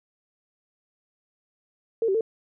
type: tone with pitch steps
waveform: sine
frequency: 454.3 / 384.9 / 448.1 Hz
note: A#4 / G4 / A4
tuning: -45 / -32 / +32 cents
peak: -20 dBFS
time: 2.02-2.209 s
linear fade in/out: 2 ms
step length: 63 ms
effects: none